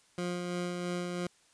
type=tone with tremolo; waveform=20% pulse; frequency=177 Hz; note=F3; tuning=23 cents sharp; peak=-27 dBFS; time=0.18-1.27 s; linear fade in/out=2 ms; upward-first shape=sine; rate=3 Hz; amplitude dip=30%; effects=white hiss -65 dBFS RMS until 1.53 s + resampled to 22050 Hz